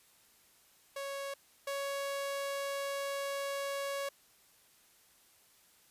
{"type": "tone pair in turn", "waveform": "sawtooth", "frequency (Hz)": [554.4, 557], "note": ["C#5", "C#5"], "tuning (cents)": [0, 8], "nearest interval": "unison", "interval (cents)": 8, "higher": "second", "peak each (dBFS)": [-34, -31], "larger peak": "second", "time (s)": [[0.96, 1.34], [1.67, 4.09]], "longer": "second", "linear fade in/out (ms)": 5, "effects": ["white hiss -65 dBFS RMS until 5.9 s", "resampled to 32000 Hz"]}